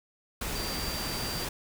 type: tone in noise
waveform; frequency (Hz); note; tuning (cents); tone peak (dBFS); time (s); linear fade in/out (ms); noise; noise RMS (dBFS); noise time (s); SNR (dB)
sine; 4699; D8; 0; -37; 0.55-1.45; 5; pink; -34; 0.41-1.49; -6
effects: none